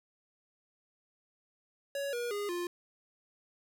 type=tone with pitch steps; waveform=square; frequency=560 / 479.1 / 409.9 / 350.7 Hz; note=C#5 / A#4 / G#4 / F4; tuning=+18 / +47 / -23 / +7 cents; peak=-34 dBFS; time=1.95-2.67 s; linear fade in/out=2 ms; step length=180 ms; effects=none